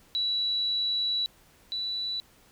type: tone pair in turn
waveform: sine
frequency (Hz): 3930 / 3955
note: B7 / B7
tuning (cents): -9 / +2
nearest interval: unison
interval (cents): 11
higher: second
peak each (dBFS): -25 / -29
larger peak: first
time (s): 0.15-1.26 / 1.72-2.2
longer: first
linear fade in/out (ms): 0
effects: pink hiss -59 dBFS RMS until 2.51 s